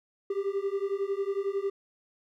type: beating tone pair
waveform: triangle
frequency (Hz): 390 / 401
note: G4 / G4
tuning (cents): -9 / +39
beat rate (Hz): 11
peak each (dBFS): -29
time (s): 0.3-1.7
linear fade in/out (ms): 5
effects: none